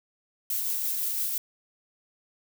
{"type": "noise with tremolo", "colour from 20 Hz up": "violet", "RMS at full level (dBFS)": -28, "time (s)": [0.5, 1.38], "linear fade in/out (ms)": 2, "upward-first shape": "sine", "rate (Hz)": 5.9, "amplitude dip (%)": 25, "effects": []}